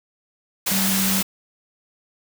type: tone in noise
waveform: sine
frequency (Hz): 192.5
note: G3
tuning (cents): -31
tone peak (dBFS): -22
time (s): 0.71-1.22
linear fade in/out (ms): 10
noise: white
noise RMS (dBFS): -22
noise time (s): 0.66-1.23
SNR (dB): -3
effects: none